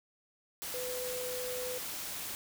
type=tone in noise; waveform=sine; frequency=501 Hz; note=B4; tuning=25 cents sharp; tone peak=-37 dBFS; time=0.74-1.78 s; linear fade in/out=0 ms; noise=white; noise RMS=-40 dBFS; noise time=0.62-2.35 s; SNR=0 dB; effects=none